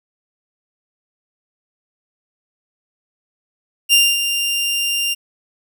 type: tone with ADSR envelope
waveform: sawtooth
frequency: 2792 Hz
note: F7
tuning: 1 cent flat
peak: -5 dBFS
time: 3.89-5.15 s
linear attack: 39 ms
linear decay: 240 ms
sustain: -9 dB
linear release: 25 ms
effects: none